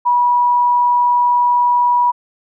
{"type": "tone", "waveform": "sine", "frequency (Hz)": 972, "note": "B5", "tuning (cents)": -28, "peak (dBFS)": -10, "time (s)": [0.05, 2.12], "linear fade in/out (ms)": 20, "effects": []}